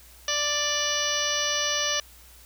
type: harmonic tone with a mistuned harmonic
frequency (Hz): 588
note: D5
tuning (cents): +2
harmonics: 1 / 2 / 3 / 4 / 5 / 6 / 7 / 8 / 9 / 10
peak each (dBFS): -33 / -34 / -32 / -37 / -30 / -34 / -37 / -36 / -35 / -29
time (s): 0.28-2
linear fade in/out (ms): 2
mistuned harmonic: 9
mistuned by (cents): +41
effects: added 60 Hz sine -52 dBFS peak until 2.45 s + white hiss -52 dBFS RMS until 2.45 s